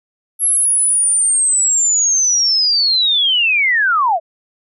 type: linear sweep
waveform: sine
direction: down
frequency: 11270 to 610 Hz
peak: -11 dBFS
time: 0.39-4.2 s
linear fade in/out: 50 ms
effects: none

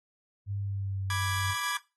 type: tone with pitch glide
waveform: sine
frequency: 100.1 to 95.8 Hz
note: G2 to G2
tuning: +37 to -39 cents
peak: -30 dBFS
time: 0.46-1.55 s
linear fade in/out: 50 ms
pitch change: -76 cents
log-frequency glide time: 0.6-1.13 s
type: chord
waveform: sawtooth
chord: G# diminished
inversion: first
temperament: equal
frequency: 987.8 / 1174.7 / 1661.2 Hz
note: B5 / D6 / G#6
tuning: 0 / 0 / 0 cents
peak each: -33 / -31 / -29 dBFS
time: 1.1-1.77 s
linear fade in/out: 2 ms
effects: noise-tail reverb RT60 0.3 s tail -21 dB re dry + AAC 32 kbps

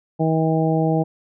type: harmonic tone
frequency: 160 Hz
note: D#3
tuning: 49 cents sharp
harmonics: 1 / 2 / 3 / 4 / 5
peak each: -19 / -22 / -24 / -25 / -26 dBFS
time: 0.19-1.04 s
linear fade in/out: 20 ms
effects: none

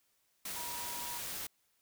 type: tone in noise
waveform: sine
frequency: 960 Hz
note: B5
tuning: 49 cents flat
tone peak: -45 dBFS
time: 0.56-1.18 s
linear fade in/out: 5 ms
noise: white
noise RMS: -41 dBFS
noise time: 0.45-1.47 s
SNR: -7 dB
effects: white hiss -75 dBFS RMS until 1.81 s

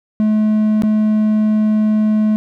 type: tone with dropouts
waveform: triangle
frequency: 214.5 Hz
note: A3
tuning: 44 cents flat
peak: -9 dBFS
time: 0.2-2.36 s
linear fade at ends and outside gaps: 0 ms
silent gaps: 0.821-0.834 s
effects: none

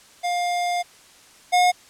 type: tone pair in turn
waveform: square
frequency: 706 / 719.6 Hz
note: F5 / F#5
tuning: +19 / -48 cents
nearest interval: unison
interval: 33 cents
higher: second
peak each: -22 / -15 dBFS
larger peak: second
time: 0.23-0.83 / 1.52-1.72 s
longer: first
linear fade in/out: 20 ms
effects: white hiss -50 dBFS RMS until 1.89 s + low-pass 9000 Hz 12 dB/octave

